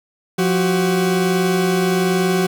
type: tone pair together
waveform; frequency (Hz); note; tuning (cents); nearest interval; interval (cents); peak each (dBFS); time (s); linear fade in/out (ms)
40% pulse; 177.9 / 377; F3 / F#4; +32 / +32; octave + minor second; 1300; -17; 0.38-2.47; 10
effects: none